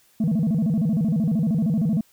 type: tone with vibrato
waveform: sine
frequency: 187.9 Hz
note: F#3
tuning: 27 cents sharp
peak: -16 dBFS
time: 0.2-2.01 s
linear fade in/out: 5 ms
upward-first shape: square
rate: 13 Hz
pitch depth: 280 cents each way
effects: tanh soft clip ceiling -17 dBFS + white hiss -59 dBFS RMS until 2.12 s